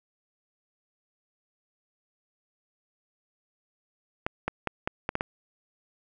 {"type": "clicks", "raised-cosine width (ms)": 0.5, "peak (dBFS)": -12, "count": 7, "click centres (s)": [4.265, 4.48, 4.673, 4.875, 5.091, 5.154, 5.209], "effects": []}